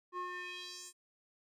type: tone with band-pass filter sweep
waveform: square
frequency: 359.5 Hz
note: F#4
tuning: 50 cents flat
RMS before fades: -44 dBFS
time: 0.12-0.93 s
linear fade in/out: 50 ms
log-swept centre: 860 to 8900 Hz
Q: 2.7
effects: none